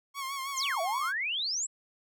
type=tone with vibrato; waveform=sawtooth; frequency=1089 Hz; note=C#6; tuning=31 cents flat; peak=-30 dBFS; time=0.14-1.13 s; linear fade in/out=50 ms; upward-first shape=sine; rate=6.3 Hz; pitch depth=60 cents each way
type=exponential two-way sweep; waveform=sine; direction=down then up; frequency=7980 to 638 to 7980 Hz; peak=-29 dBFS; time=0.56-1.67 s; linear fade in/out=20 ms; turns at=0.81 s
effects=none